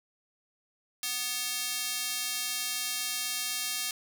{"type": "tone with high-pass filter", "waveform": "square", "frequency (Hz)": 246.9, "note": "B3", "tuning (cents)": 0, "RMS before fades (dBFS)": -33, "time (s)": [1.03, 3.91], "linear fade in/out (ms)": 2, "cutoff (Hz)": 3600, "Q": 0.69, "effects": []}